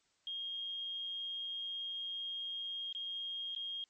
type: tone with dropouts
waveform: sine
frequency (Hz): 3241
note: G#7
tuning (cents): -43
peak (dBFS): -38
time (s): 0.27-3.84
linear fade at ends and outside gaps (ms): 1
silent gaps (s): 2.927-2.949 / 3.55-3.562
effects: white hiss -75 dBFS RMS until 3.89 s + MP3 32 kbps